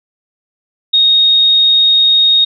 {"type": "tone", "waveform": "sine", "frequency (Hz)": 3729, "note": "A#7", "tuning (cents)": 0, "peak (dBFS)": -6, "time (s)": [0.93, 2.45], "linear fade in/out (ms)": 10, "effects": []}